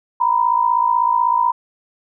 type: tone pair together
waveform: sine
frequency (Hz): 943.9 / 1000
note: A#5 / B5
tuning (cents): +21 / +21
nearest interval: minor second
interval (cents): 100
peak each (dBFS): -16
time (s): 0.2-1.52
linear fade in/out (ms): 10
effects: none